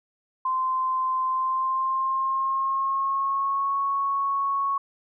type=tone with pitch glide; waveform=sine; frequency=1038 to 1106.1 Hz; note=C6 to C#6; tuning=-14 to -4 cents; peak=-22 dBFS; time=0.45-4.78 s; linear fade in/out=5 ms; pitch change=+110 cents; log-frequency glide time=1.26-3.76 s; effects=none